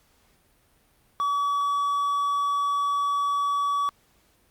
triangle tone with hard clipping, 1140 Hz, C#6, 48 cents sharp, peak -23 dBFS, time 1.2-3.89 s, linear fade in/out 0 ms, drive 6 dB, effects pink hiss -63 dBFS RMS until 4.5 s + Opus 48 kbps

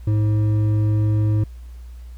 sine tone with hard clipping, 106.5 Hz, G#2, 44 cents sharp, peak -17 dBFS, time 0.07-1.44 s, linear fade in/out 5 ms, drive 7 dB, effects added 60 Hz sine -34 dBFS peak until 2.17 s + pink hiss -57 dBFS RMS until 2.17 s

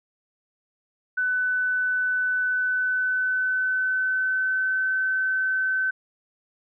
sine tone with pitch glide, 1500 to 1528 Hz, F#6 to G6, +23 to -45 cents, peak -21 dBFS, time 1.17-5.91 s, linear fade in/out 10 ms, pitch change +32 cents, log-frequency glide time 2.34-4.95 s, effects none

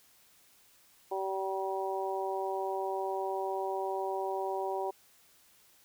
harmonic tone, 192.2 Hz, G3, 34 cents flat, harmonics 2 / 3 / 4 / 5, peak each -35 / -39 / -36 / -39 dBFS, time 1.11-4.91 s, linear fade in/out 10 ms, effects white hiss -63 dBFS RMS until 5.84 s

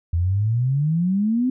sine exponential sweep, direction up, 81.7 to 261.6 Hz, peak -17 dBFS, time 0.13-1.5 s, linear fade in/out 5 ms, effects none

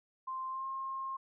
sine tone with pitch glide, 1046.5 to 1067.9 Hz, C6 to C6, 0 to +35 cents, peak -36 dBFS, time 0.27-1.17 s, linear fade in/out 10 ms, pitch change +35 cents, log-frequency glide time 0.49-0.66 s, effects none

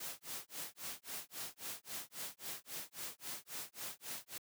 white noise with tremolo, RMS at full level -43 dBFS, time 0-4.38 s, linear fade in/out 5 ms, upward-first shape sine, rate 3.7 Hz, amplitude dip 100%, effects high-pass 100 Hz 12 dB/octave

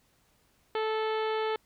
harmonic tone, 437.4 Hz, A4, 10 cents flat, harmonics 1 / 2 / 3 / 4 / 5 / 6 / 7 / 8 / 9 / 10, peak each -29 / -34 / -38 / -42 / -43 / -48 / -45 / -47 / -53 / -53 dBFS, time 0.75-1.56 s, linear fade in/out 2 ms, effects pink hiss -68 dBFS RMS until 1.65 s

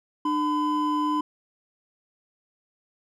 triangle tone pair together, 300.4 / 1010.4 Hz, D4 / B5, +39 / +39 cents, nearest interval octave + major sixth, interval 2100 cents, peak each -23 dBFS, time 0.25-1.21 s, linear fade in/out 5 ms, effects none

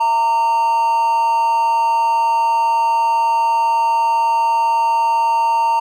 triangle tone with amplitude modulation, 918 Hz, A#5, 27 cents flat, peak -9 dBFS, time 0-5.8 s, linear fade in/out 10 ms, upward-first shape sine, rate 256 Hz, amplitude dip 40%, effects none

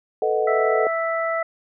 sine chord, B dominant seventh, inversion third, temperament equal, 440 / 493.9 / 622.3 / 740 Hz, A4 / B4 / D#5 / F#5, 0 / 0 / 0 / 0 cents, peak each -21 / -26 / -25 / -25 dBFS, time 0.22-0.87 s, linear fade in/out 2 ms
harmonic tone, 659.3 Hz, E5, in tune, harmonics 1 / 2 / 3, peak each -23 / -26 / -28 dBFS, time 0.47-1.43 s, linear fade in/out 5 ms
effects none

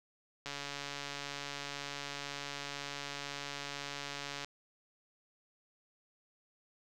click train, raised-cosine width 0.2 ms, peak -23 dBFS, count 567, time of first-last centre 0.46-4.446 s, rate 142 Hz, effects none

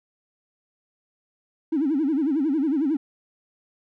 triangle tone with vibrato, 293.7 Hz, D4, in tune, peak -16 dBFS, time 1.72-2.97 s, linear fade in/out 10 ms, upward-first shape sine, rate 11 Hz, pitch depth 200 cents each way, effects tanh soft clip ceiling -17 dBFS

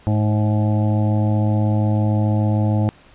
harmonic tone with a mistuned harmonic, 106.8 Hz, G#2, 49 cents sharp, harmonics 1 / 2 / 3 / 5 / 6 / 7 / 8, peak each -16 / -22 / -26 / -30 / -32 / -33 / -34 dBFS, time 0.07-2.89 s, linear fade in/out 0 ms, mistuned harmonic 3, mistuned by -35 cents, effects pink hiss -49 dBFS RMS until 3.14 s + resampled to 8000 Hz

